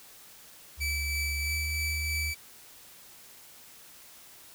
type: tone with pitch glide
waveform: sine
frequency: 70.8 to 75.44 Hz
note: C#2 to D2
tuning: +37 to +47 cents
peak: -32 dBFS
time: 0.77-2.34 s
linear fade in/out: 50 ms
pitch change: +110 cents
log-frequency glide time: 1.42-1.55 s
type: tone with tremolo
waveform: sawtooth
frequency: 2308 Hz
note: D7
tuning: 31 cents flat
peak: -26 dBFS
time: 0.8-2.35 s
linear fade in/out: 20 ms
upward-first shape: triangle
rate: 3.1 Hz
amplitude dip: 30%
effects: white hiss -52 dBFS RMS until 4.54 s